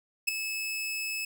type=tone with ADSR envelope; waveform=sawtooth; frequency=2599 Hz; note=E7; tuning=25 cents flat; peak=-17 dBFS; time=0.27-1.25 s; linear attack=16 ms; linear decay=4 ms; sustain=-11 dB; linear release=4 ms; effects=none